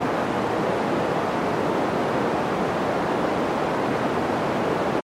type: band-pass noise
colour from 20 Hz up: white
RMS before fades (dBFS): -23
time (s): 0-5.01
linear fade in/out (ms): 20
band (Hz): 160 to 740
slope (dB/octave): 12
effects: MP3 64 kbps